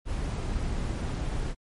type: noise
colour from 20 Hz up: brown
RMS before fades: -30 dBFS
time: 0.05-1.55 s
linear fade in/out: 50 ms
effects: MP3 48 kbps